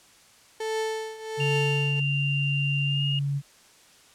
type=tone with tremolo; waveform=35% pulse; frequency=440 Hz; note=A4; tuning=in tune; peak=-23 dBFS; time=0.6-2 s; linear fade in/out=5 ms; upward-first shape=triangle; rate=1.3 Hz; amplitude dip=85%
type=tone; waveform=sine; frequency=141 Hz; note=C#3; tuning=30 cents sharp; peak=-24 dBFS; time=1.37-3.42 s; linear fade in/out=50 ms
type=tone with pitch glide; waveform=sine; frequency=2781 to 2846 Hz; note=F7 to F7; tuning=-8 to +32 cents; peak=-27 dBFS; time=1.4-3.19 s; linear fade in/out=2 ms; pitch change=+40 cents; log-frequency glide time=2.85-3.04 s
effects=white hiss -55 dBFS RMS until 4.14 s + low-pass 9000 Hz 12 dB/octave